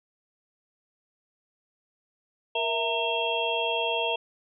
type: tone cluster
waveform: sine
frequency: 468.5 / 660 / 920 / 2709 / 3257 Hz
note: A#4 / E5 / A#5 / E7 / G#7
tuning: +9 / +2 / -23 / +47 / -34 cents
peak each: -31 dBFS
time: 2.55-4.16 s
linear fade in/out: 5 ms
effects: none